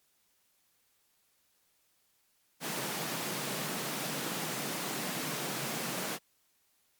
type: high-pass noise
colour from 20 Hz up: pink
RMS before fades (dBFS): -36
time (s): 2.6-6.19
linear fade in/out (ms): 50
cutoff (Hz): 130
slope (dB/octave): 96
effects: white hiss -72 dBFS RMS until 6.99 s + MP3 96 kbps